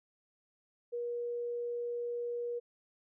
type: tone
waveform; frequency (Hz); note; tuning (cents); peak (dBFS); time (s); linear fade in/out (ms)
sine; 478.2; A#4; +44; -34; 0.92-2.6; 20
effects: none